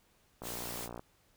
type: noise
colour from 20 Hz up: white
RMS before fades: -42 dBFS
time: 0.42-0.89 s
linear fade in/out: 50 ms
type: click train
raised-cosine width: 1 ms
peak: -29 dBFS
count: 35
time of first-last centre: 0.42-0.994 s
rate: 59.2 Hz
effects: pink hiss -69 dBFS RMS until 1.36 s